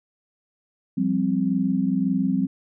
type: chord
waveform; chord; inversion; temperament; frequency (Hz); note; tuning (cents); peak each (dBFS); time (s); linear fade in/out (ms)
sine; F suspended second; none; just; 174.61 / 196.44 / 261.9; F3 / G3 / C4; 0 / +4 / +2; -26 / -23 / -23; 0.97-2.47; 10
effects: none